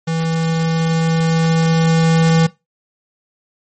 square tone with level ramp, 163.3 Hz, E3, 16 cents flat, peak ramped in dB -17 to -10 dBFS, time 0.07-2.47 s, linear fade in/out 10 ms, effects noise-tail reverb RT60 0.2 s tail -18 dB re dry + MP3 32 kbps

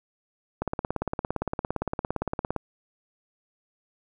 click train, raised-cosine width 1 ms, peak -13 dBFS, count 35, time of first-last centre 0.62-2.563 s, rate 17.5 Hz, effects none

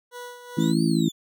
20% pulse tone with tremolo, 489.3 Hz, B4, 16 cents flat, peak -30 dBFS, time 0.11-0.75 s, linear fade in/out 50 ms, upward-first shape sine, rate 2.5 Hz, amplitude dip 60%
harmonic tone, 55 Hz, A1, in tune, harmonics 3 / 4 / 5 / 6, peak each -23 / -24 / -25 / -25 dBFS, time 0.57-1.09 s, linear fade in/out 10 ms
30% pulse exponential two-way sweep, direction up then down, 3428 to 4699 to 3428 Hz, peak -32 dBFS, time 0.59-1.12 s, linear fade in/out 20 ms, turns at 0.84 s
effects none

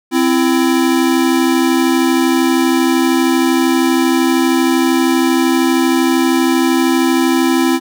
square tone pair together, 261.6 / 334.4 Hz, C4 / E4, 0 / +25 cents, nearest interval major third, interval 425 cents, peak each -14 dBFS, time 0.11-7.8 s, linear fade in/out 50 ms, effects none

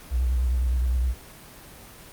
sine tone with vibrato, 62.3 Hz, B1, 16 cents sharp, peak -20 dBFS, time 0.1-1.15 s, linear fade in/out 50 ms, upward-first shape triangle, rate 9.7 Hz, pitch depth 88 cents each way, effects pink hiss -45 dBFS RMS until 2.12 s + Opus 24 kbps

